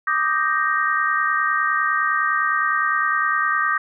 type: chord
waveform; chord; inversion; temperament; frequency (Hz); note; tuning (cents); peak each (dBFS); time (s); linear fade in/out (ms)
sine; Eb major seventh; third; equal; 1174.7 / 1244.5 / 1568 / 1864.7; D6 / Eb6 / G6 / Bb6; 0 / 0 / 0 / 0; -23; 0.07-3.78; 5
effects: none